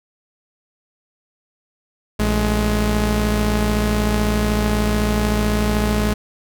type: tone pair together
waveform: sawtooth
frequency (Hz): 56.04 / 210.6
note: A1 / G#3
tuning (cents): +32 / +24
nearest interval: octave + major seventh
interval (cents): 2292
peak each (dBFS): -15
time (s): 2.19-6.14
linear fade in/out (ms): 10
effects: none